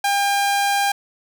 sawtooth tone, 802 Hz, G5, 39 cents sharp, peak -13 dBFS, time 0.04-0.92 s, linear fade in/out 5 ms, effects none

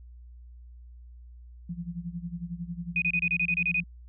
sine tone with tremolo, 172.5 Hz, F3, 21 cents flat, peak -30 dBFS, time 1.69-3.84 s, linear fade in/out 5 ms, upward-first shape sine, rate 11 Hz, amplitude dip 85%
sine tone bursts, 2489 Hz, D#7, in tune, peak -23 dBFS, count 10, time 2.96-3.802 s, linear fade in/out 2 ms, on 59 ms, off 28 ms
effects added 60 Hz sine -45 dBFS peak until 4.08 s

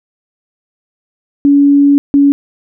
sine tone pair in turn, 283.5 / 282.2 Hz, C#4 / C#4, +39 / +31 cents, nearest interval unison, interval 8 cents, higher first, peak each -4 dBFS, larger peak neither, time 1.45-1.98 / 2.14-2.32 s, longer first, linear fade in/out 0 ms, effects none

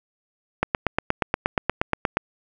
click train, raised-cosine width 0.5 ms, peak -4 dBFS, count 14, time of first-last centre 0.63-2.17 s, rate 8.44 Hz, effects none

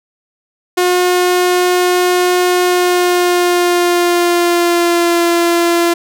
sawtooth tone with pitch glide, 359.7 to 342.3 Hz, F#4 to F4, -49 to -35 cents, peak -6 dBFS, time 0.77-5.94 s, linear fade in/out 10 ms, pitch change -86 cents, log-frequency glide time 2.61-5.23 s, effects none

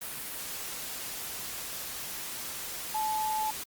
sine tone in noise, 866 Hz, A5, 28 cents flat, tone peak -28 dBFS, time 2.94-3.51 s, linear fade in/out 10 ms, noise white, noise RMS -38 dBFS, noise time 0.01-3.64 s, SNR +7 dB, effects Opus 32 kbps

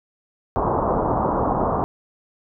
white low-pass noise, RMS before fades -21 dBFS, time 0.56-1.84 s, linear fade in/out 0 ms, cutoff 1100 Hz, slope 48 dB/octave, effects none

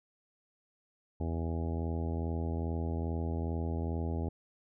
harmonic tone, 82.41 Hz, E2, in tune, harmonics 1 / 2 / 3 / 4 / 5 / 6 / 7 / 8 / 9 / 10, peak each -33 / -40 / -40 / -43 / -44 / -48 / -51 / -49 / -53 / -49 dBFS, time 1.2-4.29 s, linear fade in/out 5 ms, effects none

